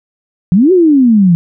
sine exponential two-way sweep, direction up then down, 164.81 to 384.9 to 164.81 Hz, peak -4 dBFS, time 0.52-1.35 s, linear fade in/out 0 ms, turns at 0.72 s, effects none

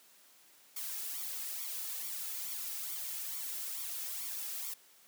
blue noise with flanger, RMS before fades -40 dBFS, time 0.76-4.74 s, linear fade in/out 5 ms, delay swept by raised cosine 0.87 to 2.37 ms, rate 2.3 Hz, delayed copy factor +0.7, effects white hiss -62 dBFS RMS until 5.07 s + high-pass 200 Hz 12 dB/octave

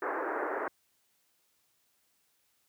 pink band-pass noise, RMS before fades -34 dBFS, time 0.02-0.68 s, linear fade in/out 2 ms, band 320 to 1800 Hz, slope 48 dB/octave, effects white hiss -73 dBFS RMS until 2.68 s + high-pass 60 Hz 12 dB/octave

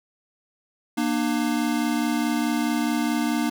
square tone pair together, 235.3 / 300 Hz, A#3 / D4, +16 / +37 cents, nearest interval major third, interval 421 cents, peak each -25 dBFS, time 0.97-3.5 s, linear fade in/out 10 ms, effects none

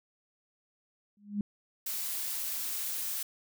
sine tone with exponential growth, 205.3 Hz, G#3, 20 cents flat, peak -25 dBFS, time 1.17-1.41 s, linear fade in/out 2 ms, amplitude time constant 51 ms
blue noise, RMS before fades -35 dBFS, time 1.86-3.23 s, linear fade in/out 5 ms
effects none

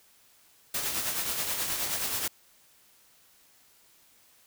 white noise with tremolo, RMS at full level -29 dBFS, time 0.74-2.28 s, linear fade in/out 5 ms, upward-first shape triangle, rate 9.4 Hz, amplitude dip 50%, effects white hiss -61 dBFS RMS until 4.46 s

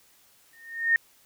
sine tone with exponential growth, 1837 Hz, A#6, 26 cents flat, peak -15 dBFS, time 0.53-0.96 s, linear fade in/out 1 ms, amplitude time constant 93 ms, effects white hiss -60 dBFS RMS until 1.25 s

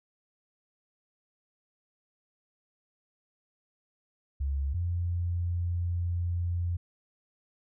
sine tone pair in turn, 69.5 / 87.11 Hz, C#2 / F2, +5 / -4 cents, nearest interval major third, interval 391 cents, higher second, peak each -27 dBFS, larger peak neither, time 4.4-4.74 / 4.74-6.77 s, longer second, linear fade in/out 10 ms, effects none

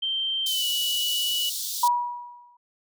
sine tone with pitch glide, 3136 to 2943 Hz, G7 to F#7, 0 to -10 cents, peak -24 dBFS, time 0.02-1.5 s, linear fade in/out 10 ms, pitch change -110 cents, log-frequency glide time 0.45-0.65 s
pink high-pass noise, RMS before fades -31 dBFS, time 0.46-1.88 s, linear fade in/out 5 ms, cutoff 3600 Hz, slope 48 dB/octave
sine tone with exponential decay, 967 Hz, B5, 37 cents flat, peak -15 dBFS, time 1.83-2.57 s, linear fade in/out 5 ms, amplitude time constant 160 ms
effects none

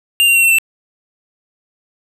square tone with pitch steps, 2794 / 2764 / 2733 / 2704 / 2674 Hz, F7 / F7 / F7 / E7 / E7, 0 / -19 / -38 / +43 / +24 cents, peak -9 dBFS, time 0.2-0.585 s, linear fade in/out 0 ms, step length 77 ms, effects none

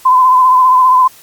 sine tone with vibrato, 1020 Hz, C6, 44 cents flat, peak -4 dBFS, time 0.05-1.08 s, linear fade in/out 10 ms, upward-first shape sine, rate 15 Hz, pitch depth 37 cents each way, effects white hiss -40 dBFS RMS until 1.22 s + MP3 96 kbps

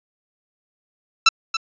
15% pulse tone with echo, 1332 Hz, E6, 18 cents sharp, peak -3 dBFS, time 1.26-1.29 s, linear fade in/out 5 ms, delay 280 ms, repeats 1, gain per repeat -10 dB, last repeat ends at 1.57 s, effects resampled to 16000 Hz

